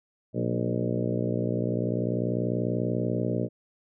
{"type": "harmonic tone with a mistuned harmonic", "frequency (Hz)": 60.3, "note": "B1", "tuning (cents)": -41, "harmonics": [2, 3, 4, 5, 6, 7, 8, 9, 10], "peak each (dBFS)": [-30, -32, -33, -34, -35, -35, -36, -37, -37], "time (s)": [0.33, 3.49], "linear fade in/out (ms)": 50, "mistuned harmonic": 4, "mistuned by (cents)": -50, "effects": []}